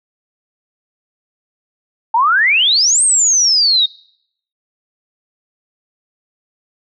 sine exponential two-way sweep, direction up then down, 874 to 8690 to 3680 Hz, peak -9 dBFS, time 2.14-3.86 s, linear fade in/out 5 ms, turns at 3.03 s, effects noise-tail reverb RT60 0.7 s tail -24 dB re dry

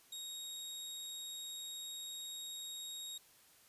25% pulse tone, 3766 Hz, A#7, 17 cents sharp, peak -40 dBFS, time 0.12-3.18 s, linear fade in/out 5 ms, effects white hiss -65 dBFS RMS until 3.68 s + resampled to 32000 Hz

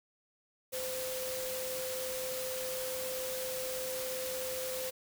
sine tone in noise, 515 Hz, C5, 28 cents flat, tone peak -37 dBFS, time 0.72-4.91 s, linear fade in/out 20 ms, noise white, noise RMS -40 dBFS, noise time 0.72-4.91 s, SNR 0 dB, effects none

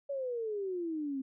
sine exponential sweep, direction down, 570 to 261.6 Hz, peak -33 dBFS, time 0.09-1.22 s, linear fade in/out 10 ms, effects none

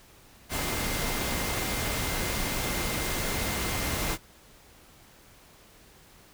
sine tone in noise, 2093 Hz, C7, in tune, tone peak -40 dBFS, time 0.49-4.18 s, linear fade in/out 50 ms, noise pink, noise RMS -30 dBFS, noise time 0.49-4.18 s, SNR -13 dB, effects pink hiss -55 dBFS RMS until 6.33 s

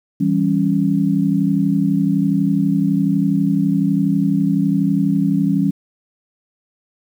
sine chord, C# diminished, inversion first, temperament equal with one note detuned, 163.96 / 196 / 277.2 Hz, E3 / G3 / C#4, -9 / 0 / 0 cents, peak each -19 / -17 / -18 dBFS, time 0.2-5.71 s, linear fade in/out 10 ms, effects 8-bit

